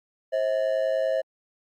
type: ring-modulated tone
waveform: triangle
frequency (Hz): 587.3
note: D5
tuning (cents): 0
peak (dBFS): -17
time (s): 0.32-1.22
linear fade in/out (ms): 20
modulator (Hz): 55.1
effects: Opus 48 kbps